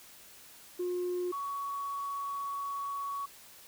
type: tone pair in turn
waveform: sine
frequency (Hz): 357.9 / 1120.9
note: F4 / C#6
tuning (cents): +42 / +19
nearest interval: octave + minor sixth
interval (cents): 1977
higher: second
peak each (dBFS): -29 / -33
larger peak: first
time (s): 0.79-1.32 / 1.32-3.26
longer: second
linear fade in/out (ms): 10
effects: tanh soft clip ceiling -28 dBFS + white hiss -54 dBFS RMS until 3.67 s